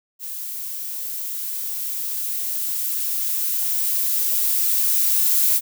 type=noise with level ramp; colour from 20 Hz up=violet; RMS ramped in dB=-31 to -17 dBFS; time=0.19-5.61 s; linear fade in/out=50 ms; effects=none